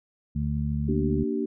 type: harmonic tone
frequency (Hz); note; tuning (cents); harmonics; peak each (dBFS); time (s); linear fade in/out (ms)
73.2; D2; -5; 1 / 2 / 3; -29 / -28 / -30; 0.35-1.24; 10
type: chord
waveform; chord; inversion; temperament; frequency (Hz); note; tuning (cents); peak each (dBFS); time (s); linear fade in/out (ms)
sine; G minor; first; equal with one note detuned; 233.1 / 293.7 / 384.8; Bb3 / D4 / G4; 0 / 0 / -32; -29; 0.88-1.46; 10
effects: none